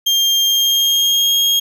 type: tone with pitch glide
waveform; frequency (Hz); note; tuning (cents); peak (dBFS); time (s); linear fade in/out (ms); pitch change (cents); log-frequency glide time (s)
35% pulse; 3200 to 3256; G7 to G#7; +35 to -35; -10; 0.06-1.6; 10; +30; 0.43-1.34
effects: none